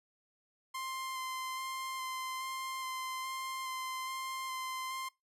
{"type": "tone with vibrato", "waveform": "sawtooth", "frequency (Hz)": 1045, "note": "C6", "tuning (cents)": -2, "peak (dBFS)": -34, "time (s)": [0.74, 5.09], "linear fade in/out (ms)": 10, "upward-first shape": "square", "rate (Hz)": 1.2, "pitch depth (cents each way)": 10, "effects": ["noise-tail reverb RT60 0.2 s tail -22 dB re dry", "resampled to 32000 Hz"]}